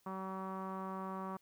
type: tone with low-pass filter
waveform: sawtooth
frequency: 190 Hz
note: F#3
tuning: 46 cents sharp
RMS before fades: -42 dBFS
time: 0.06-1.37 s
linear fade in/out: 5 ms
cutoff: 1100 Hz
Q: 5.1
effects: white hiss -73 dBFS RMS until 1.41 s